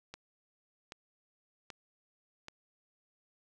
click train, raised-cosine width 0.2 ms, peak -27 dBFS, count 4, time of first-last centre 0.14-2.484 s, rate 1.28 Hz, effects none

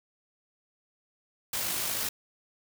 white noise with amplitude modulation, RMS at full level -30 dBFS, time 1.53-2.09 s, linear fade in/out 5 ms, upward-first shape sine, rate 52.6 Hz, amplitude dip 30%, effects none

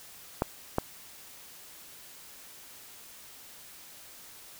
clicks, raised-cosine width 1 ms, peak -11 dBFS, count 2, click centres 0.421 / 0.784 s, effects white hiss -50 dBFS RMS until 4.59 s

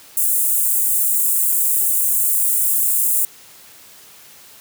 white high-pass noise, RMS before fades -17 dBFS, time 0.17-3.25 s, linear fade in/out 2 ms, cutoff 7700 Hz, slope 48 dB/octave, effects white hiss -44 dBFS RMS until 4.6 s + high-pass 60 Hz 12 dB/octave

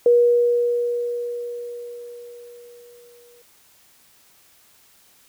sine tone with exponential decay, 479.9 Hz, B4, 50 cents flat, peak -10 dBFS, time 0.06-3.42 s, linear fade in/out 2 ms, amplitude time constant 730 ms, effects white hiss -55 dBFS RMS until 5.28 s

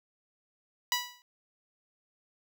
10% pulse tone with exponential decay, 980 Hz, B5, 14 cents flat, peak -15 dBFS, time 0.92-1.22 s, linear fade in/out 1 ms, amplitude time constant 65 ms, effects none

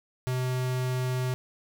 square tone, 127.5 Hz, C3, 44 cents flat, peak -27 dBFS, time 0.27-1.34 s, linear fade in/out 0 ms, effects none

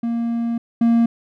triangle tone pair in turn, 233.1 / 232.3 Hz, A#3 / A#3, 0 / -6 cents, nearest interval unison, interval 6 cents, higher first, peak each -17 / -10 dBFS, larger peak second, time 0.03-0.58 / 0.81-1.06 s, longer first, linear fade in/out 5 ms, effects none

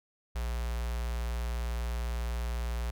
square tone with notch filter, 59 Hz, A#1, 22 cents sharp, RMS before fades -33 dBFS, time 0.35-2.91 s, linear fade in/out 10 ms, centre 250 Hz, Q 0.68, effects none

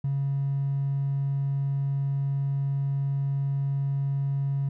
triangle tone with hard clipping, 138.59 Hz, C#3, in tune, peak -24 dBFS, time 0.04-4.69 s, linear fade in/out 5 ms, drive 3 dB, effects none

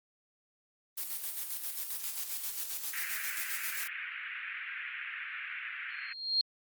blue noise with tremolo, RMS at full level -36 dBFS, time 0.97-3.88 s, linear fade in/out 10 ms, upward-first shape square, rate 7.5 Hz, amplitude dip 45%
pink band-pass noise, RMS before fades -41 dBFS, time 2.93-6.13 s, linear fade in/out 5 ms, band 1500 to 2600 Hz, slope 48 dB/octave
sine tone with exponential growth, 4224 Hz, C8, 16 cents sharp, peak -23 dBFS, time 5.9-6.41 s, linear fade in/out 1 ms, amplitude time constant 110 ms
effects Opus 32 kbps

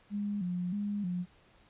sine tone with vibrato, 191.2 Hz, G3, 43 cents flat, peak -31 dBFS, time 0.1-1.26 s, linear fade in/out 50 ms, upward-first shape square, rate 1.6 Hz, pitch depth 120 cents each way, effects pink hiss -63 dBFS RMS until 1.69 s + resampled to 8000 Hz

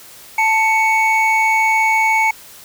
triangle tone pair together, 883 / 2225 Hz, A5 / C#7, +6 / +6 cents, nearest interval octave + major third, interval 1600 cents, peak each -13 dBFS, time 0.38-2.31 s, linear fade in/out 5 ms, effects white hiss -40 dBFS RMS until 2.64 s

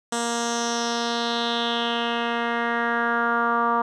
10% pulse tone with low-pass filter sweep, 234.7 Hz, A#3, 12 cents sharp, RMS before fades -24 dBFS, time 0.12-3.82 s, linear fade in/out 5 ms, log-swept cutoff 8000 to 1100 Hz, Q 3.7, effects none

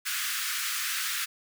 pink high-pass noise, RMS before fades -31 dBFS, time 0.05-1.26 s, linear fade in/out 20 ms, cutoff 1300 Hz, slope 48 dB/octave, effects none

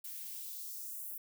violet noise with high-pass filter sweep, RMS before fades -44 dBFS, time 0.04-1.18 s, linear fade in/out 5 ms, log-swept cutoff 1400 to 12000 Hz, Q 1.4, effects none

